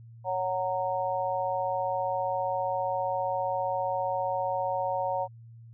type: chord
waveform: sine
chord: F# major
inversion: second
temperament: just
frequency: 555 / 740 / 925 Hz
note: C#5 / F#5 / A#5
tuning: +2 / 0 / -14 cents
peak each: -31 dBFS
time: 0.24-5.28 s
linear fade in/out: 50 ms
effects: added 115 Hz sine -46 dBFS peak until 5.73 s